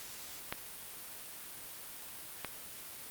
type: clicks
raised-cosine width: 0.3 ms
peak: -19 / -20 dBFS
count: 2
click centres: 0.525 / 2.447 s
effects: white hiss -47 dBFS RMS until 3.1 s + Opus 48 kbps